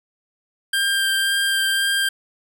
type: tone with vibrato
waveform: 25% pulse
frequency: 1588 Hz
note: G6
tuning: 22 cents sharp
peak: -14 dBFS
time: 0.73-2.09 s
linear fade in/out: 5 ms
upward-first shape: sine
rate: 1.9 Hz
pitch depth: 10 cents each way
effects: none